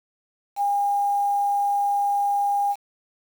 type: tone with quantisation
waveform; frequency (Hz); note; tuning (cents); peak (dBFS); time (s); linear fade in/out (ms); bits
sine; 809; G#5; -46; -19; 0.56-2.76; 50; 7
effects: none